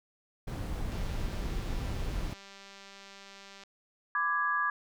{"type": "noise", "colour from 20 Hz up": "brown", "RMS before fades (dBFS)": -34, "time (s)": [0.47, 2.34], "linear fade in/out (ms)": 10}
{"type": "click train", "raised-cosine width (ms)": 0.2, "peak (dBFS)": -33, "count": 536, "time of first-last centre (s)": [0.92, 3.636], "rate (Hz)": 197}
{"type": "chord", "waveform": "sine", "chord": "G# diminished", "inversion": "first", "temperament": "equal with one note detuned", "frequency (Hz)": [1005.6, 1174.7, 1661.2], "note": ["B5", "D6", "G#6"], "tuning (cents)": [31, 0, 0], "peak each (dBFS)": [-36, -30, -30], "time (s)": [4.15, 4.7], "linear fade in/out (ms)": 2}
{"effects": []}